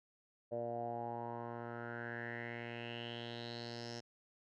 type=tone with low-pass filter sweep; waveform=10% pulse; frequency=118 Hz; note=A#2; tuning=22 cents sharp; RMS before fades=-44 dBFS; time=0.51-4.01 s; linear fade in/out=20 ms; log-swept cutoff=580 to 5600 Hz; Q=6; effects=none